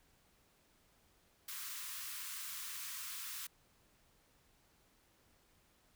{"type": "high-pass noise", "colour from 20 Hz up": "white", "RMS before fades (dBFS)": -45, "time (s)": [1.48, 3.47], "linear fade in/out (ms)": 5, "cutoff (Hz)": 1000, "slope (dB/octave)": 96, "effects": ["pink hiss -71 dBFS RMS until 5.95 s"]}